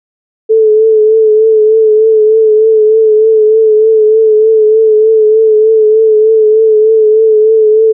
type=tone with vibrato; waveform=sine; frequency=435.9 Hz; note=A4; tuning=16 cents flat; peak=-3 dBFS; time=0.49-7.93 s; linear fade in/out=20 ms; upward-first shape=triangle; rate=3.3 Hz; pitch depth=42 cents each way; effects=none